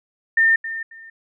sine tone with echo, 1810 Hz, A6, 48 cents sharp, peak -12 dBFS, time 0.37-0.56 s, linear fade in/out 5 ms, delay 270 ms, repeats 2, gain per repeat -13 dB, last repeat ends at 1.1 s, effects none

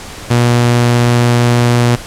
sawtooth tone, 120.4 Hz, B2, 44 cents flat, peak -4 dBFS, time 0.3-1.96 s, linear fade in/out 10 ms, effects pink hiss -29 dBFS RMS until 2.06 s + low-pass 10000 Hz 12 dB/octave

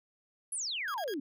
sine exponential sweep, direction down, 11240 to 257.4 Hz, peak -33 dBFS, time 0.52-1.2 s, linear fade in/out 5 ms
20% pulse tone bursts, 1635 Hz, G#6, 28 cents flat, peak -36 dBFS, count 3, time 0.88-1.139 s, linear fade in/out 0 ms, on 61 ms, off 38 ms
effects none

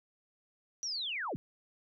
sine linear sweep, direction down, 5920 to 87.1 Hz, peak -34 dBFS, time 0.83-1.36 s, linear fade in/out 0 ms, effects none

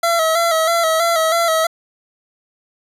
25% pulse tone with vibrato, 660 Hz, E5, 2 cents sharp, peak -10 dBFS, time 0.03-1.67 s, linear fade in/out 5 ms, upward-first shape square, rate 3.1 Hz, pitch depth 46 cents each way, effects resampled to 32000 Hz + 8-bit

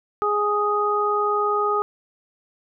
harmonic tone, 415.3 Hz, G#4, in tune, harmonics 1 / 2 / 3, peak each -23 / -27 / -21 dBFS, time 0.22-1.82 s, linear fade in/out 0 ms, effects none

